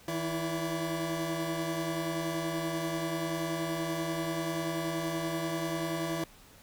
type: tone cluster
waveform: 25% pulse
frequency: 161.2 / 332.8 / 575 Hz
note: E3 / E4 / D5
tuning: -38 / +17 / -37 cents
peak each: -32 / -30 / -36 dBFS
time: 0.08-6.24 s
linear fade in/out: 2 ms
effects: pink hiss -56 dBFS RMS until 6.62 s